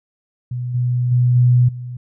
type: tone with level steps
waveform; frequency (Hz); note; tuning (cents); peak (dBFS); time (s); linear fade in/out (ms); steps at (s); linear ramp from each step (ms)
sine; 123.47; B2; 0; -21 / -15 / -11 / -9 / -26; 0.51-1.97; 5; 0.74 / 1.11 / 1.35 / 1.68; 10
effects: none